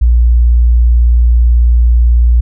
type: tone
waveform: sine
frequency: 59.1 Hz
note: A#1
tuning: 24 cents sharp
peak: -4 dBFS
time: 0.01-2.41 s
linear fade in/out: 10 ms
effects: none